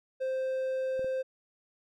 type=tone; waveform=triangle; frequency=523 Hz; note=C5; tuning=1 cent flat; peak=-27 dBFS; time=0.2-1.23 s; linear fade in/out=20 ms
type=clicks; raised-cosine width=2 ms; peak=-32 dBFS; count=2; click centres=0.994 / 1.045 s
effects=none